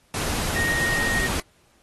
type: tone in noise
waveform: sine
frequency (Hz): 1864.7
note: A#6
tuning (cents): 0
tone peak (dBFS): -23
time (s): 0.56-1.27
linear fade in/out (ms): 2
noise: pink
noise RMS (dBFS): -27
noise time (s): 0.14-1.4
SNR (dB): +1
effects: pink hiss -61 dBFS RMS until 1.82 s + AAC 32 kbps